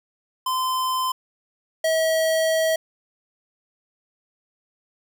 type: tone pair in turn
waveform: square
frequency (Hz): 1030 / 642.9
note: C6 / E5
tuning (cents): -28 / -43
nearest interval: minor sixth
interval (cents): 815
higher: first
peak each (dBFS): -22 / -19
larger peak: second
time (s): 0.46-1.12 / 1.84-2.76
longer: second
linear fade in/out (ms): 5
effects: none